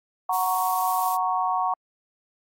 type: chord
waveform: sine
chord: F# major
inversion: none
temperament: equal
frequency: 740 / 932.3 / 1108.7 Hz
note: F#5 / A#5 / C#6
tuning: 0 / 0 / 0 cents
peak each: -25 / -27 / -26 dBFS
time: 0.29-1.74 s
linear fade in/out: 5 ms
type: noise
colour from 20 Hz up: violet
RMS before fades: -32 dBFS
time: 0.32-1.17 s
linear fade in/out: 20 ms
effects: AAC 48 kbps